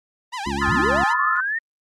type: tone with vibrato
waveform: sawtooth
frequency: 893 Hz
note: A5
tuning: 25 cents sharp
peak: -23 dBFS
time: 0.32-1.14 s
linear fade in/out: 20 ms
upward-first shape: sine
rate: 7.8 Hz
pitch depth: 230 cents each way
type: harmonic tone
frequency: 69.8 Hz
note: C#2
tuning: 13 cents sharp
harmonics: 1 / 2 / 3 / 4 / 5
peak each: -31 / -35 / -28 / -31 / -30 dBFS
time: 0.46-1.04 s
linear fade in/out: 5 ms
type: chord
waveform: sine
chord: F dominant seventh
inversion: second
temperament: just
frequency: 1047.7 / 1257.2 / 1396.9 / 1746.1 Hz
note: C6 / Eb6 / F6 / A6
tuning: +2 / +18 / 0 / -14 cents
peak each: -25 / -25 / -28 / -22 dBFS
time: 0.61-1.41 s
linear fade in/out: 10 ms
type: linear sweep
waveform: sine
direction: up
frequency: 45.69 to 1873 Hz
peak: -21 dBFS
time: 0.67-1.59 s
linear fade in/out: 10 ms
effects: low-pass 7000 Hz 12 dB/octave + Opus 48 kbps